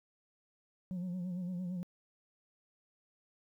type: tone with vibrato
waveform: sine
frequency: 180 Hz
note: F#3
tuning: 47 cents flat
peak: -33 dBFS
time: 0.91-1.83 s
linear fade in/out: 0 ms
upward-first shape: sine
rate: 8.8 Hz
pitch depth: 61 cents each way
effects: tanh soft clip ceiling -35 dBFS + 12-bit